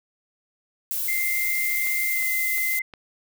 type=noise; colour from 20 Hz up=violet; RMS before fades=-27 dBFS; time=0.91-2.79 s; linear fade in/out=0 ms
type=tone with pitch glide; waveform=sine; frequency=2093 to 2067 Hz; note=C7 to C7; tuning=0 to -22 cents; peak=-24 dBFS; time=1.08-2.82 s; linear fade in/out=5 ms; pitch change=-22 cents; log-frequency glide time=2.11-2.2 s
type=click train; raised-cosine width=0.3 ms; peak=-25 dBFS; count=4; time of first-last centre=1.87-2.938 s; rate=2.81 Hz
effects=none